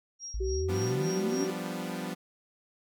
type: tone with tremolo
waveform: sine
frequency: 5620 Hz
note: F8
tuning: 10 cents sharp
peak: -37 dBFS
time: 0.19-1.49 s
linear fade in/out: 50 ms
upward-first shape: sine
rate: 3.5 Hz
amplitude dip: 95%
type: exponential sweep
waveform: sine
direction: up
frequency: 51 to 293.7 Hz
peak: -30 dBFS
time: 0.34-1.45 s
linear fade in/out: 5 ms
type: tone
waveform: sine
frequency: 380 Hz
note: F#4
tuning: 46 cents sharp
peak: -30 dBFS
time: 0.4-1.51 s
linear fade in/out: 10 ms
type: chord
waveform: sawtooth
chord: G dominant seventh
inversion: third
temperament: equal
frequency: 174.61 / 196 / 246.9 / 293.7 Hz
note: F3 / G3 / B3 / D4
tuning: 0 / 0 / 0 / 0 cents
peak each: -34 / -35 / -35 / -38 dBFS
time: 0.68-2.15 s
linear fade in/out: 20 ms
effects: none